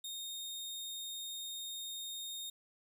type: tone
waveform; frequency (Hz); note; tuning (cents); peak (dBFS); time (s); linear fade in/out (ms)
sawtooth; 3691; A#7; -18; -38; 0.04-2.5; 5
effects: none